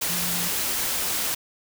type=tone in noise; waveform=sine; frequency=174.61 Hz; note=F3; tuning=in tune; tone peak=-33 dBFS; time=0.09-0.49 s; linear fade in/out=10 ms; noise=white; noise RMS=-26 dBFS; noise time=0.01-1.35 s; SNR=-10 dB; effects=none